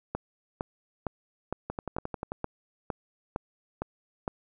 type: two click trains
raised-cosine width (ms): 1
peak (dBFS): -16 / -19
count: 10 / 8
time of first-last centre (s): 0.15-4.278 / 1.7-2.319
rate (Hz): 2.18 / 11.3
effects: none